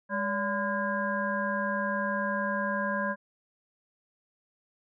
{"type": "harmonic tone with a mistuned harmonic", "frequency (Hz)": 203.4, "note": "G#3", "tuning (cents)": -36, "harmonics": [1, 3, 5, 7, 8], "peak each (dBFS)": [-33, -33, -33, -42, -32], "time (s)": [0.09, 3.16], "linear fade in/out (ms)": 50, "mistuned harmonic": 3, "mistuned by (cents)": -110, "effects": []}